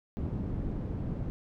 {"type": "low-pass noise", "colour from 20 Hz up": "white", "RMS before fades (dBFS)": -34, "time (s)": [0.17, 1.3], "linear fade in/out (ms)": 0, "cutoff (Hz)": 180, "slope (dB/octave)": 12, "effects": []}